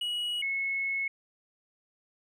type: tone pair in turn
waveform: triangle / sine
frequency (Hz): 2913 / 2189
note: F#7 / C#7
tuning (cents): -28 / -22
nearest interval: perfect fourth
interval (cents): 494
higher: first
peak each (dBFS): -28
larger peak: neither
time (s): 0.01-0.42 / 0.42-1.08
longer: second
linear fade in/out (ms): 5
effects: none